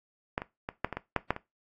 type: clicks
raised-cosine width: 0.5 ms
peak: -13 / -21 / -18 / -11 / -19 / -18 / -10 / -10 / -22 dBFS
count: 9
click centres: 0.379 / 0.419 / 0.689 / 0.846 / 0.927 / 0.97 / 1.163 / 1.306 / 1.364 s
effects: noise-tail reverb RT60 0.2 s tail -17 dB re dry + AAC 64 kbps